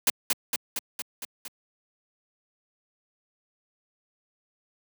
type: noise with echo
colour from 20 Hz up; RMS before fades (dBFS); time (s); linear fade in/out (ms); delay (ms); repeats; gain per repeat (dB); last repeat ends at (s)
white; -21; 0.07-0.1; 2; 230; 6; -3; 1.48
effects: high-pass 150 Hz 12 dB/octave